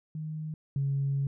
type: tone pair in turn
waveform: sine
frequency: 155.56 / 138.59 Hz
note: D#3 / C#3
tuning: 0 / 0 cents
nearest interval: major second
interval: 200 cents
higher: first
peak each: -33 / -25 dBFS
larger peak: second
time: 0.15-0.54 / 0.76-1.27 s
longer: second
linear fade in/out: 2 ms
effects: tanh soft clip ceiling -21 dBFS